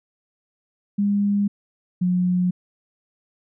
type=tone pair in turn; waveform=sine; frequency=202.7 / 180.25 Hz; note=G#3 / F#3; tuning=-42 / -45 cents; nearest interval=major second; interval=203 cents; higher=first; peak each=-17 dBFS; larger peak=neither; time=0.98-1.48 / 2.01-2.51 s; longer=neither; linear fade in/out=10 ms; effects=none